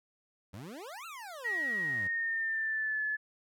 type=exponential two-way sweep; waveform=25% pulse; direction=up then down; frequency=86.2 to 1396.9 to 86.2 Hz; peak=-39 dBFS; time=0.53-2.08 s; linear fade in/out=10 ms; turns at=1.06 s
type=tone with pitch glide; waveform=sine; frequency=1900 to 1722.3 Hz; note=A#6 to A6; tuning=+33 to -37 cents; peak=-30 dBFS; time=1.44-3.17 s; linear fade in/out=20 ms; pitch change=-170 cents; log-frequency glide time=1.76-3.04 s
effects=none